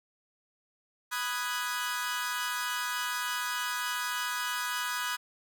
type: chord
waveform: sawtooth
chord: G# minor seventh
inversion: first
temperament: equal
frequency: 987.8 / 1244.5 / 1480 / 1661.2 Hz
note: B5 / D#6 / F#6 / G#6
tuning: 0 / 0 / 0 / 0 cents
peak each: -33 dBFS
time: 1.11-5.17 s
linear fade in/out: 20 ms
effects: none